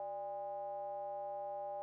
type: ring-modulated tone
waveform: triangle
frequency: 110 Hz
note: A2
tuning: in tune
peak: -35 dBFS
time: 0-1.82 s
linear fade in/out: 0 ms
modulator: 701 Hz
effects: none